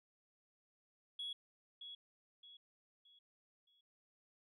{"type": "tone with echo", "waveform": "sine", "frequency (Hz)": 3351, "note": "G#7", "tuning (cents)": 15, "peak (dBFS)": -40, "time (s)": [1.19, 1.33], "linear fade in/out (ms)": 5, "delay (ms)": 620, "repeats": 4, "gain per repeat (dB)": -8, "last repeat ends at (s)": 3.81, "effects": ["tanh soft clip ceiling -38 dBFS"]}